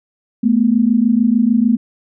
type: tone pair together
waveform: sine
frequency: 217.7 / 244.4 Hz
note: A3 / B3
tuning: -18 / -18 cents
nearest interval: major second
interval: 200 cents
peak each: -13 dBFS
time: 0.43-1.77 s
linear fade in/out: 10 ms
effects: none